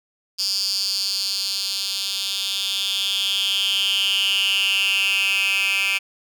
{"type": "tone with high-pass filter sweep", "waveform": "10% pulse", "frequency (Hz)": 196, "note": "G3", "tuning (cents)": 0, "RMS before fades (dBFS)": -22, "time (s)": [0.38, 5.99], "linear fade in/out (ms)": 20, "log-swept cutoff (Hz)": [4800, 2400], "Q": 7.1, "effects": []}